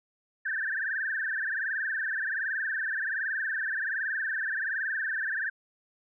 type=tone with frequency modulation; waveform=sine; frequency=1670 Hz; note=G#6; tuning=9 cents sharp; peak=-28 dBFS; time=0.45-5.5 s; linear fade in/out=10 ms; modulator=21.3 Hz; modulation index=7; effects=none